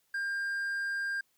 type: tone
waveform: triangle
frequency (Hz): 1600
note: G6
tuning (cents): +35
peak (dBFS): -29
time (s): 0.14-1.21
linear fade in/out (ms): 5
effects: white hiss -73 dBFS RMS until 1.37 s